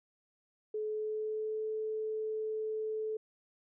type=tone with pitch glide; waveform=sine; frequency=428.7 to 434.9 Hz; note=A4 to A4; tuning=-45 to -20 cents; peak=-33 dBFS; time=0.74-3.17 s; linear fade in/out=5 ms; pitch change=+25 cents; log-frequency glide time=0.86-1.66 s; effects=none